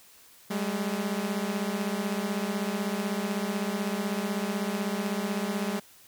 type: beating tone pair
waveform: sawtooth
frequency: 195.4 / 211.4 Hz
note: G3 / G#3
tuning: -5 / +31 cents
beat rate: 16 Hz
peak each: -27 dBFS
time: 0.5-5.8 s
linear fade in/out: 10 ms
effects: white hiss -55 dBFS RMS until 6.07 s